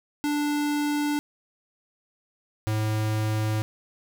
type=tone pair in turn; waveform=square; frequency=293.7 / 108.19 Hz; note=D4 / A2; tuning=0 / -29 cents; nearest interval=octave + perfect fourth; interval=1729 cents; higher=first; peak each=-24 dBFS; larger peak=neither; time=0.24-1.19 / 2.67-3.62 s; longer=neither; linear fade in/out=0 ms; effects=none